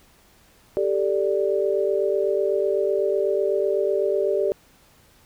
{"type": "chord", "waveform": "sine", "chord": "G suspended second", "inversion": "none", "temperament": "equal", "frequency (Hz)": [392, 440, 587.3], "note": ["G4", "A4", "D5"], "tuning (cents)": [0, 0, 0], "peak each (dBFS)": [-22, -25, -24], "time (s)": [0.77, 4.52], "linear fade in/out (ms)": 0, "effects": ["pink hiss -56 dBFS RMS until 5.25 s"]}